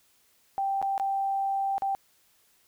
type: tone with dropouts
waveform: sine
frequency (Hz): 784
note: G5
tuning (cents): 0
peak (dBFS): -25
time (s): 0.58-1.95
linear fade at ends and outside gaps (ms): 0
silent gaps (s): 0.816-0.826 / 0.979-0.998 / 1.781-1.821
effects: white hiss -65 dBFS RMS until 2.67 s